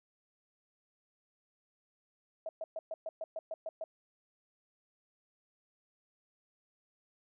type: tone bursts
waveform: sine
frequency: 645 Hz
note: E5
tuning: 38 cents flat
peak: -36 dBFS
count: 10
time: 2.46-3.84 s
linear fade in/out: 2 ms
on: 30 ms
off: 120 ms
effects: none